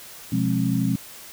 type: tone cluster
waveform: sine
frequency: 125.5 / 175.9 / 207.9 / 267.9 Hz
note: B2 / F3 / G#3 / C4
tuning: +28 / +13 / +2 / +41 cents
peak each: -25 dBFS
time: 0.32-0.96 s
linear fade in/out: 5 ms
effects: white hiss -42 dBFS RMS until 1.32 s